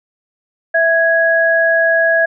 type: tone pair together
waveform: sine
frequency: 659.2 / 1661.2 Hz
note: E5 / G#6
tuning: 0 / 0 cents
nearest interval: octave + major third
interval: 1600 cents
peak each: -13 / -12 dBFS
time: 0.74-2.26 s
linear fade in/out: 10 ms
effects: none